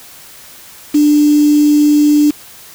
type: tone with quantisation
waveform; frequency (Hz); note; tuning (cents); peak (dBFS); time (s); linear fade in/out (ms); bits
sine; 296; D4; +14; -6; 0.94-2.31; 10; 4
effects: white hiss -37 dBFS RMS until 2.74 s